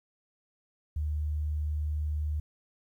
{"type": "tone", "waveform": "sine", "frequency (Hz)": 75.5, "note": "D2", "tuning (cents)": 48, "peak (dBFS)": -28, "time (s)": [0.96, 2.4], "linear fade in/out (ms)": 5, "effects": ["11-bit"]}